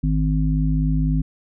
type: harmonic tone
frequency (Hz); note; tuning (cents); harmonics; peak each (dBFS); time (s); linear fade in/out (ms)
51.91; G#1; 0; 1 / 3 / 5; -20 / -20 / -24; 0.03-1.22; 10
effects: none